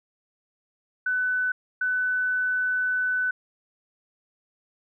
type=tone bursts at uneven times; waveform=sine; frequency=1500 Hz; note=F#6; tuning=23 cents sharp; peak=-22 dBFS; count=2; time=1.06-1.52 / 1.81-3.31 s; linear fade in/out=5 ms; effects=none

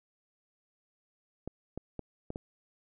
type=clicks; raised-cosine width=2 ms; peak=-24 dBFS; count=5; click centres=1.476 / 1.776 / 1.993 / 2.304 / 2.359 s; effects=none

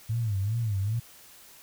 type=tone with vibrato; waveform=sine; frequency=106.6 Hz; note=G#2; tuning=46 cents sharp; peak=-25 dBFS; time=0.09-1 s; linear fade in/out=10 ms; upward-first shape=sine; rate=2.5 Hz; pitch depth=180 cents each way; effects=white hiss -52 dBFS RMS until 1.62 s

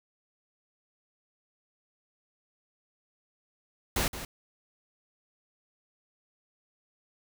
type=noise with echo; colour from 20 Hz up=pink; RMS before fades=-28 dBFS; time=3.96-4.08 s; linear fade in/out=2 ms; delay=170 ms; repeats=1; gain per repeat=-11 dB; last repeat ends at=4.25 s; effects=none

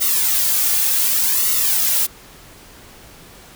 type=noise with flanger; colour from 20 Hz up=blue; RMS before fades=-17 dBFS; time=0-2.07 s; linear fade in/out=20 ms; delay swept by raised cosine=1.2 to 3.1 ms; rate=0.67 Hz; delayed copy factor=-0.85; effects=pink hiss -43 dBFS RMS until 3.55 s

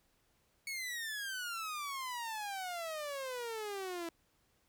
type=exponential sweep; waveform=sawtooth; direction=down; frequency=2229 to 329.6 Hz; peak=-35 dBFS; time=0.67-4.09 s; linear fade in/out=2 ms; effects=pink hiss -74 dBFS RMS until 4.68 s

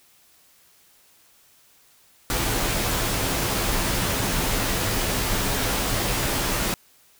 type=noise with comb filter; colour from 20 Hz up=pink; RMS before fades=-24 dBFS; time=2.3-6.74 s; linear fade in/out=0 ms; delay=13 ms; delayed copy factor=-0.5; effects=white hiss -57 dBFS RMS until 7.19 s

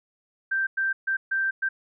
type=tone bursts at uneven times; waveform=sine; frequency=1568 Hz; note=G6; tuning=in tune; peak=-22 dBFS; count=5; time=0.51-0.67 / 0.77-0.93 / 1.07-1.17 / 1.31-1.51 / 1.62-1.69 s; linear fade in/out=10 ms; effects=none

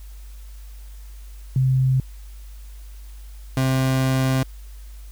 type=tone pair in turn; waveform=sine / 30% pulse; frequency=130.81 / 131.57 Hz; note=C3 / C3; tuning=0 / +10 cents; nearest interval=unison; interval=10 cents; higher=second; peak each=-15 dBFS; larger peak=neither; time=1.56-2 / 3.57-4.43 s; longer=second; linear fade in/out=2 ms; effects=added 50 Hz sine -36 dBFS peak until 5.11 s + white hiss -53 dBFS RMS until 5.11 s

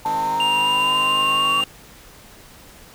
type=exponential sweep; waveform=sine; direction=up; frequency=880 to 1137 Hz; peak=-19 dBFS; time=0.05-1.61 s; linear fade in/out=5 ms
type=chord; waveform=10% pulse; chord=Ab major; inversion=second; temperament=equal; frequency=155.56 / 207.7 / 261.6 Hz; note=Eb3 / Ab3 / C4; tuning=0 / 0 / 0 cents; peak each=-26 / -30 / -25 dBFS; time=0.06-1.64 s; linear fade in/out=0 ms
type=tone with vibrato; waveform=triangle; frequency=2794 Hz; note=F7; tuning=in tune; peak=-17 dBFS; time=0.4-1.64 s; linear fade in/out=2 ms; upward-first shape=triangle; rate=4.2 Hz; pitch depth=8 cents each way
effects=pink hiss -45 dBFS RMS until 2.94 s

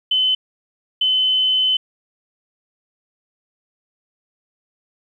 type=tone pair in turn; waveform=sine; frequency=3040 / 3040 Hz; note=F#7 / F#7; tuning=+46 / +46 cents; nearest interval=unison; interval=0 cents; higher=neither; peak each=-14 dBFS; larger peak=neither; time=0.11-0.35 / 1.01-1.77 s; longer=second; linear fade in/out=5 ms; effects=9-bit

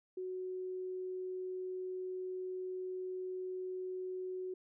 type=tone; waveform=sine; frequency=370 Hz; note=F#4; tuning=in tune; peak=-38 dBFS; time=0.17-4.54 s; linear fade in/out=5 ms; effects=none

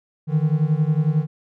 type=beating tone pair; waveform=triangle; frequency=149.3 / 160.3 Hz; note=D3 / E3; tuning=+29 / -48 cents; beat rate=11 Hz; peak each=-17 / -18 dBFS; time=0.27-1.27 s; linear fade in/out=50 ms; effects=none

